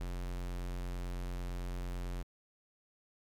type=tone; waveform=square; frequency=44.5 Hz; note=F1; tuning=33 cents sharp; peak=-37 dBFS; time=0-2.23 s; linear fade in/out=10 ms; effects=MP3 96 kbps